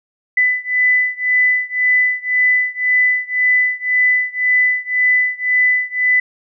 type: beating tone pair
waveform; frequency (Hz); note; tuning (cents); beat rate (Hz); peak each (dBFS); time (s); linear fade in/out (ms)
sine; 1998 / 1999.9; B6 / B6; +20 / +21; 1.9; -15 / -16; 0.37-6.2; 5
effects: none